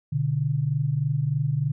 sine tone pair together, 122.94 / 146.2 Hz, B2 / D3, -7 / -7 cents, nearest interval minor third, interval 300 cents, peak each -26 / -23 dBFS, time 0.12-1.72 s, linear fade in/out 10 ms, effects none

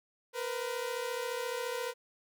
sawtooth tone pair together, 470 / 504.4 Hz, A#4 / B4, +14 / +36 cents, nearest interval minor second, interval 122 cents, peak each -33 / -33 dBFS, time 0.33-1.94 s, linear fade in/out 50 ms, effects none

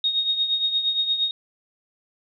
sine tone with tremolo, 3729 Hz, A#7, in tune, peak -17 dBFS, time 0.04-1.31 s, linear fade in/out 2 ms, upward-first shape triangle, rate 8.6 Hz, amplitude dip 70%, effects none

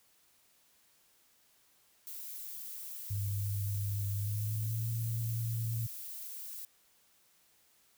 violet noise, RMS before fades -44 dBFS, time 2.07-6.65 s, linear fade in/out 0 ms
sine tone with pitch glide, 100.7 to 113.69 Hz, G2 to A#2, +47 to -43 cents, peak -32 dBFS, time 3.1-5.87 s, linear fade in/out 10 ms, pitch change +210 cents, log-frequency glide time 4.14-4.86 s
effects white hiss -68 dBFS RMS until 7.97 s

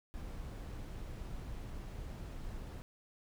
brown noise, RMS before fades -44 dBFS, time 0.14-2.82 s, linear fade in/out 0 ms, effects none

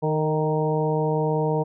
harmonic tone with a mistuned harmonic, 155.4 Hz, D#3, 2 cents flat, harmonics 1 / 2 / 3 / 4 / 5 / 6, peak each -24 / -31 / -24 / -30 / -32 / -30 dBFS, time 0.02-1.64 s, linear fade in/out 20 ms, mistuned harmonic 3, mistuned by -20 cents, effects none

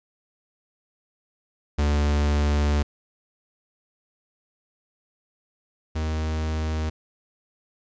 45% pulse tone pair in turn, 73.42 / 78.35 Hz, D2 / D#2, 0 / +13 cents, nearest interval minor second, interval 113 cents, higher second, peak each -19 / -24 dBFS, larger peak first, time 1.78-2.83 / 5.95-6.9 s, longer first, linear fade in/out 10 ms, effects resampled to 16000 Hz + 10-bit

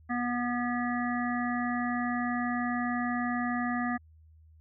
harmonic tone, 243.1 Hz, B3, 27 cents flat, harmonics 1 / 3 / 5 / 7 / 8, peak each -30 / -35 / -37 / -38 / -39 dBFS, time 0.09-3.98 s, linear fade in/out 20 ms, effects added 79 Hz sine -54 dBFS peak until 4.6 s

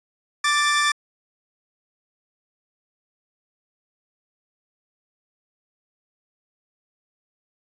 sawtooth tone pair together, 1174.7 / 1767.2 Hz, D6 / A6, 0 / +7 cents, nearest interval perfect fifth, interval 707 cents, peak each -17 dBFS, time 0.44-0.92 s, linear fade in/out 5 ms, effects resampled to 22050 Hz

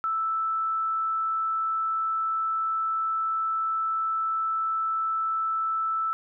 sine tone, 1318.5 Hz, E6, in tune, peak -24 dBFS, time 0.04-6.13 s, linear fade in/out 0 ms, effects none

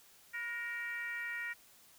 sine tone with frequency modulation, 1876 Hz, A#6, 11 cents sharp, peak -37 dBFS, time 0.33-1.54 s, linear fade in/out 20 ms, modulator 447 Hz, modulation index 0.9, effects white hiss -62 dBFS RMS until 1.98 s

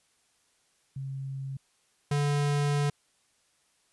sine / square tone pair in turn, 135.2 / 144.69 Hz, C#3 / D3, -43 / -25 cents, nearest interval minor second, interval 118 cents, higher second, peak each -33 / -25 dBFS, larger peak second, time 0.96-1.57 / 2.11-2.9 s, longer second, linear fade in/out 5 ms, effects white hiss -69 dBFS RMS until 3.92 s + resampled to 24000 Hz

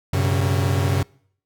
45% pulse tone cluster, 94.8 / 121 / 136.2 Hz, F#2 / B2 / C#3, +43 / -35 / -30 cents, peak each -20 / -28 / -22 dBFS, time 0.13-1.03 s, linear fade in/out 5 ms, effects noise-tail reverb RT60 0.6 s tail -25 dB re dry

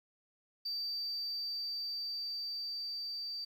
sine tone with level ramp, 4646 Hz, D8, 20 cents flat, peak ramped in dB -33 to -37 dBFS, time 0.65-3.45 s, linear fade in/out 10 ms, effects tanh soft clip ceiling -33 dBFS + 11-bit

